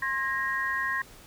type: tone cluster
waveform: sine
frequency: 1064 / 1637 / 1877 Hz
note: C6 / G#6 / A#6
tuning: +29 / -25 / +11 cents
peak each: -32 / -32 / -29 dBFS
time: 0.02-1.02 s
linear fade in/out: 5 ms
effects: pink hiss -51 dBFS RMS until 1.26 s